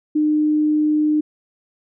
sine tone, 303.5 Hz, D#4, 43 cents flat, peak -14 dBFS, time 0.15-1.21 s, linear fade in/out 10 ms, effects none

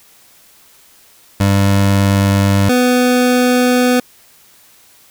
25% pulse tone pair in turn, 99 / 249 Hz, G2 / B3, +18 / +14 cents, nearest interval octave + major third, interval 1596 cents, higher second, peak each -6 dBFS, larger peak neither, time 1.4-2.69 / 2.69-4 s, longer second, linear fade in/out 5 ms, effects white hiss -47 dBFS RMS until 5.1 s

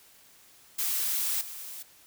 blue noise with level steps, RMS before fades -29 / -41 dBFS, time 0.78-1.83 s, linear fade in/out 10 ms, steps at 1.41 s, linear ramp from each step 2 ms, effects white hiss -57 dBFS RMS until 2.06 s

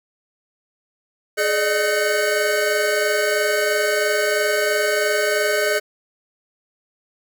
square tone cluster, 421.4 / 588 / 611 / 1523 / 2209 Hz, G#4 / D5 / D#5 / F#6 / C#7, +25 / +2 / -32 / +50 / -7 cents, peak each -23 / -29 / -23 / -24 / -29 dBFS, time 1.37-5.8 s, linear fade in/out 20 ms, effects none

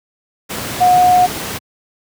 sine tone in noise, 725 Hz, F#5, 35 cents flat, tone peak -7 dBFS, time 0.8-1.27 s, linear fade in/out 20 ms, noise pink, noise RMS -23 dBFS, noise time 0.49-1.59 s, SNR +13 dB, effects high-pass 100 Hz 12 dB/octave

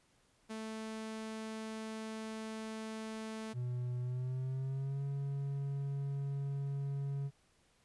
sawtooth tone, 220 Hz, A3, in tune, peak -37 dBFS, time 0.49-3.54 s, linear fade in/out 20 ms
triangle tone with pitch glide, 123.47 to 139.39 Hz, B2 to C#3, 0 to +10 cents, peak -33 dBFS, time 3.53-7.31 s, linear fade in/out 50 ms, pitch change +210 cents, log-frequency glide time 4-5.03 s
effects pink hiss -71 dBFS RMS until 7.84 s + resampled to 24000 Hz

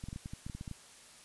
clicks, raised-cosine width 5 ms, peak -29 dBFS, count 12, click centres 0.039 / 0.086 / 0.129 / 0.161 / 0.259 / 0.335 / 0.465 / 0.498 / 0.55 / 0.611 / 0.678 / 0.713 s, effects white hiss -56 dBFS RMS until 1.24 s + resampled to 24000 Hz

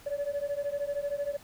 sine beating tone pair, 566 / 579 Hz, C#5 / D5, +36 / -25 cents, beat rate 13 Hz, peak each -31 dBFS, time 0.06-1.37 s, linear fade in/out 10 ms, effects tanh soft clip ceiling -26 dBFS + pink hiss -54 dBFS RMS until 1.43 s

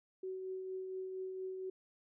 sine tone with tremolo, 375.8 Hz, F#4, 27 cents sharp, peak -38 dBFS, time 0.23-1.7 s, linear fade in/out 5 ms, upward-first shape triangle, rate 4.3 Hz, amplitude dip 35%, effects none

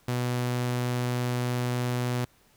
sawtooth tone, 123.3 Hz, B2, 2 cents flat, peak -22 dBFS, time 0.08-2.25 s, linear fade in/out 5 ms, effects pink hiss -62 dBFS RMS until 2.56 s

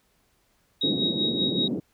sine tone with tremolo, 3793 Hz, A#7, 29 cents sharp, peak -22 dBFS, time 0.81-1.68 s, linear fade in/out 5 ms, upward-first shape sine, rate 5.2 Hz, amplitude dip 65%
pink band-pass noise, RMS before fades -28 dBFS, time 0.83-1.8 s, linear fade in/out 5 ms, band 180 to 390 Hz, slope 24 dB/octave
effects pink hiss -67 dBFS RMS until 1.93 s

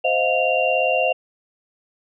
sine tone cluster, 520 / 631 / 708 / 2769 Hz, C5 / D#5 / F5 / F7, -11 / +24 / +23 / -15 cents, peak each -22 dBFS, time 0.04-1.13 s, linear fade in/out 10 ms, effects none

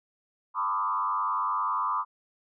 sine tone with frequency modulation, 1100 Hz, C#6, 14 cents flat, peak -25 dBFS, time 0.54-2.05 s, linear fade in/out 50 ms, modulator 97.5 Hz, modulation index 1.6, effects none

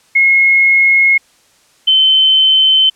sine tone pair in turn, 2164 / 3073 Hz, C#7 / G7, -42 / -35 cents, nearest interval tritone, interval 607 cents, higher second, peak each -6 dBFS, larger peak neither, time 0.15-1.18 / 1.87-2.9 s, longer neither, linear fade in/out 10 ms, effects white hiss -51 dBFS RMS until 2.95 s + low-pass 9000 Hz 12 dB/octave

